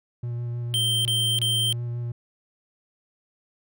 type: tone with vibrato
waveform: triangle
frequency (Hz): 119.6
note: A#2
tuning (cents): +45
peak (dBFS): -25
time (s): 0.23-2.12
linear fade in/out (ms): 5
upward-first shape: square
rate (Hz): 6.4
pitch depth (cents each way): 10
type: tone bursts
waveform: square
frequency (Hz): 3136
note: G7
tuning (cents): 0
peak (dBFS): -22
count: 3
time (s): 0.74-1.726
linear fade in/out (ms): 0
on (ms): 310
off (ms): 28
effects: none